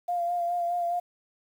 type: tone with vibrato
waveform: sine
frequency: 697 Hz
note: F5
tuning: 4 cents flat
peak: -25 dBFS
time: 0.08-1 s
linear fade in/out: 10 ms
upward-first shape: sine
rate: 4.8 Hz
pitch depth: 26 cents each way
effects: 9-bit